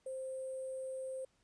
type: tone with sample-and-hold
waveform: sine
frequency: 523.3 Hz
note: C5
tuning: in tune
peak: -39 dBFS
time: 0.06-1.25 s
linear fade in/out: 5 ms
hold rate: 8820 Hz
effects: pink hiss -75 dBFS RMS until 1.43 s + resampled to 22050 Hz